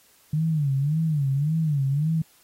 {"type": "tone with vibrato", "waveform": "sine", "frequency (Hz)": 148.1, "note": "D3", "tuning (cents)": 15, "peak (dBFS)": -20, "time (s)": [0.33, 2.22], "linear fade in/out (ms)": 5, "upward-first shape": "sine", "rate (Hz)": 1.8, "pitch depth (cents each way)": 160, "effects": ["white hiss -58 dBFS RMS until 2.43 s", "AAC 48 kbps"]}